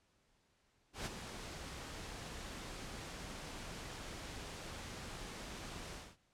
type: noise with ADSR envelope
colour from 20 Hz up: pink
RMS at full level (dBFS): -39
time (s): 0.93-6.17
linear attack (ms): 130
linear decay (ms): 24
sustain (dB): -8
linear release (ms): 240
effects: pink hiss -75 dBFS RMS until 6.33 s + low-pass 8000 Hz 12 dB/octave